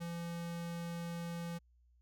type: tone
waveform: square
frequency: 170 Hz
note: F3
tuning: 46 cents flat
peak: -40 dBFS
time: 0-1.59 s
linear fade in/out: 20 ms
effects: added 60 Hz sine -65 dBFS peak until 2.01 s